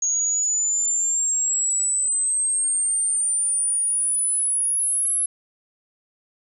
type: exponential sweep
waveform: sine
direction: up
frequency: 6620 to 11000 Hz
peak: -19 dBFS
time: 0.02-5.26 s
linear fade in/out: 5 ms
effects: none